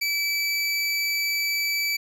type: tone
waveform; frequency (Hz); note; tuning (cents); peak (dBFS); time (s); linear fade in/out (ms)
25% pulse; 2308; D7; -31; -19; 0.01-1.97; 10
effects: none